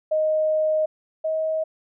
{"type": "tone pair in turn", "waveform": "sine", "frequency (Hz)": [622.3, 633.5], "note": ["D#5", "D#5"], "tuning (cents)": [0, 31], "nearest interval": "unison", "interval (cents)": 31, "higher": "second", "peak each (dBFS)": [-18, -21], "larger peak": "first", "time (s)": [[0.11, 0.86], [1.24, 1.64]], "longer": "first", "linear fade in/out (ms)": 10, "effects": []}